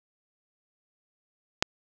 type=click; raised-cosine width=0.2 ms; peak=-3 dBFS; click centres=1.625 s; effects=none